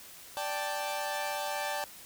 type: chord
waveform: sawtooth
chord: D suspended fourth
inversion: none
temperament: equal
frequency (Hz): 587.3 / 784 / 880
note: D5 / G5 / A5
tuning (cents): 0 / 0 / 0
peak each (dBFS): -33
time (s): 0.37-1.84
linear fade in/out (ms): 0
effects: white hiss -50 dBFS RMS until 2.05 s